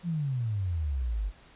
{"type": "exponential sweep", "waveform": "sine", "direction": "down", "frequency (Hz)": [179.2, 46.25], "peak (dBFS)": -27, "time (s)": [0.03, 1.32], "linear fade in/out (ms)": 50, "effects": ["pink hiss -56 dBFS RMS until 1.55 s", "resampled to 8000 Hz"]}